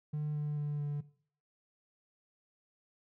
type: tone with pitch steps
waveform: triangle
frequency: 150 / 148.53 / 147.08 / 145.65 Hz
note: D3 / D3 / D3 / D3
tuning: +37 / +20 / +3 / -14 cents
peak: -30 dBFS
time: 0.13-1.01 s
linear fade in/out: 10 ms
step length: 220 ms
effects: noise-tail reverb RT60 0.5 s tail -19 dB re dry + tanh soft clip ceiling -27 dBFS